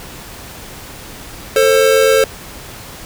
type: tone pair together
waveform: square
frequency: 444.7 / 533 Hz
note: A4 / C5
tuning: +18 / +32 cents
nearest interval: minor third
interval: 314 cents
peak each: -12 dBFS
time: 1.56-2.24 s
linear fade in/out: 2 ms
effects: pink hiss -33 dBFS RMS until 3.05 s